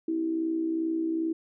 sine tone with amplitude modulation, 325.6 Hz, E4, 21 cents flat, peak -23 dBFS, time 0.08-1.33 s, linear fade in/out 5 ms, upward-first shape sine, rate 62.5 Hz, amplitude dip 55%, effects none

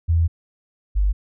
sine tone pair in turn, 83.1 / 49.41 Hz, E2 / G1, +15 / +14 cents, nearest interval major sixth, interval 901 cents, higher first, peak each -14 / -15 dBFS, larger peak first, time 0.08-0.28 / 0.95-1.13 s, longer first, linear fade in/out 20 ms, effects none

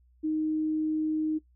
sine tone, 311.1 Hz, D#4, in tune, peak -25 dBFS, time 0.23-1.39 s, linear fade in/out 20 ms, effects noise-tail reverb RT60 0.1 s tail -17 dB re dry + added 61 Hz sine -59 dBFS peak until 1.55 s

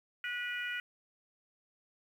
harmonic tone, 487.1 Hz, B4, 24 cents flat, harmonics 3 / 4 / 5 / 6, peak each -38 / -40 / -42 / -44 dBFS, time 0.24-0.8 s, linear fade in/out 2 ms, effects 10-bit

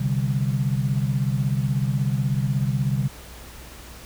sine chord, C suspended second, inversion none, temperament just, 130.81 / 147.16 / 196.22 Hz, C3 / D3 / G3, 0 / +4 / +2 cents, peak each -22 / -25 / -28 dBFS, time 0-3.08 s, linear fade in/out 10 ms, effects added 60 Hz sine -43 dBFS peak until 4.05 s + pink hiss -43 dBFS RMS until 4.05 s

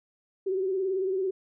sine tone with vibrato, 380 Hz, F#4, 46 cents sharp, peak -25 dBFS, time 0.46-1.31 s, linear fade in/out 10 ms, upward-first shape sine, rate 18 Hz, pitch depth 58 cents each way, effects none

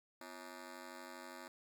10% pulse ring-modulated tone, 298.8 Hz, D4, 30 cents sharp, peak -38 dBFS, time 0.21-1.48 s, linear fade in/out 2 ms, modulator 46.2 Hz, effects none

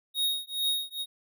square tone with tremolo, 3751 Hz, A#7, 10 cents sharp, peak -24 dBFS, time 0.14-1.06 s, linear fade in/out 50 ms, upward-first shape triangle, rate 2.3 Hz, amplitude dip 100%, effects none

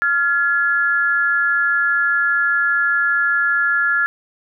sine tone pair together, 1392.5 / 1700 Hz, F6 / G#6, -5 / +40 cents, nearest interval minor third, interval 345 cents, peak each -17 dBFS, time 0.02-4.06 s, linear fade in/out 0 ms, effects none

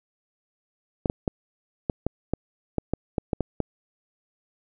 clicks, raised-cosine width 2 ms, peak -10 dBFS, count 12, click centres 1.058 / 1.099 / 1.278 / 1.898 / 2.066 / 2.336 / 2.783 / 2.936 / 3.182 / 3.332 / 3.407 / 3.603 s, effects none

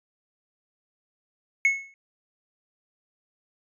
triangle tone with exponential decay, 2192 Hz, C#7, 20 cents flat, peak -13 dBFS, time 1.65-1.94 s, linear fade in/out 1 ms, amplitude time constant 61 ms, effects resampled to 22050 Hz

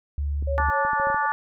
sine tone, 71.9 Hz, D2, 36 cents flat, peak -23 dBFS, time 0.18-0.7 s, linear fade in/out 0 ms
clicks, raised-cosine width 3 ms, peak -26 dBFS, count 9, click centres 0.425 / 0.6 / 0.686 / 0.85 / 0.933 / 0.999 / 1.071 / 1.101 / 1.145 s
sine tone with tremolo, 554.4 Hz, C#5, in tune, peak -25 dBFS, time 0.47-1.26 s, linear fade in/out 5 ms, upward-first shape sine, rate 3.8 Hz, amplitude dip 100%
harmonic tone, 291.7 Hz, D4, 12 cents flat, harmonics 3 / 4 / 5 / 6, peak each -24 / -26 / -28 / -30 dBFS, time 0.58-1.32 s, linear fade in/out 0 ms
effects none

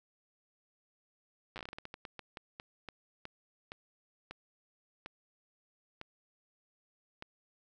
slowing click train, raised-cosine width 0.3 ms, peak -27 dBFS, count 23, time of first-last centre 1.56-7.224 s, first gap 8 ms, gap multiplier 1.27, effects none

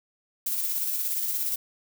violet noise with tremolo, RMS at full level -27 dBFS, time 0.46-1.56 s, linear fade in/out 5 ms, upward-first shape square, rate 17 Hz, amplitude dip 30%, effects none

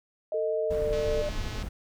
sine tone with pitch glide, 623 to 598 Hz, D#5 to D5, +2 to +31 cents, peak -28 dBFS, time 0.32-1.29 s, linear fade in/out 2 ms, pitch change -71 cents, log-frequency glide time 0.66-0.87 s
sine tone, 446.3 Hz, A4, 25 cents sharp, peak -28 dBFS, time 0.34-1.22 s, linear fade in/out 5 ms
brown noise, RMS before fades -33 dBFS, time 0.7-1.69 s, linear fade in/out 10 ms
click train, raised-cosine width 0.2 ms, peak -25 dBFS, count 150, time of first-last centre 0.93-1.626 s, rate 214 Hz
effects none

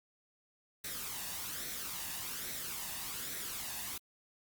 white noise with flanger, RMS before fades -41 dBFS, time 0.84-3.98 s, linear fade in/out 5 ms, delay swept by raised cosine 0.51 to 1.12 ms, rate 1.2 Hz, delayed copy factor +0.5, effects Opus 48 kbps

